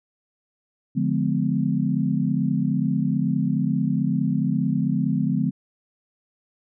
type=chord; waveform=sine; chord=D diminished seventh; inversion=none; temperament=just; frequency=146.83 / 176.2 / 211.4 / 253.7 Hz; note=D3 / F3 / Ab3 / Cb4; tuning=0 / +16 / +31 / +47 cents; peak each=-25 dBFS; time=0.95-5.51 s; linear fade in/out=20 ms; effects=none